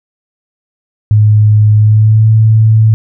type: tone with pitch glide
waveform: sine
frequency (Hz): 106.3 to 110.18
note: G#2 to A2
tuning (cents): +41 to +3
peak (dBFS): -3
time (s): 1.11-2.94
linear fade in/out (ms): 0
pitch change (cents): +62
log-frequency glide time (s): 1.75-2.29
effects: none